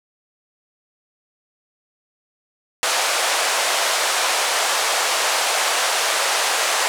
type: band-pass noise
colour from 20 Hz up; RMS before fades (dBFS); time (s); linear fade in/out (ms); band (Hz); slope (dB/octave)
pink; -20; 2.83-6.88; 0; 570 to 10000; 24
effects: none